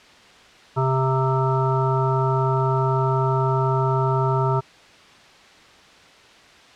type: harmonic tone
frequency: 132 Hz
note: C3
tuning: 16 cents sharp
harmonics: 1 / 3 / 5 / 7 / 9 / 10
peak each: -20 / -25 / -29 / -25 / -33 / -28 dBFS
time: 0.76-4.61 s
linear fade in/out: 20 ms
effects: white hiss -48 dBFS RMS until 6.75 s + low-pass 4000 Hz 12 dB/octave